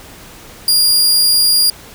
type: tone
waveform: sawtooth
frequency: 4825 Hz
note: D8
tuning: 46 cents sharp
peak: -6 dBFS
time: 0.68-1.7 s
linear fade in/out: 2 ms
effects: pink hiss -37 dBFS RMS until 1.94 s